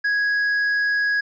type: tone with tanh clipping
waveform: sine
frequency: 1661.2 Hz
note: G#6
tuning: in tune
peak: -19 dBFS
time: 0.04-1.21 s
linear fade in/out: 10 ms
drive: 5 dB
effects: resampled to 16000 Hz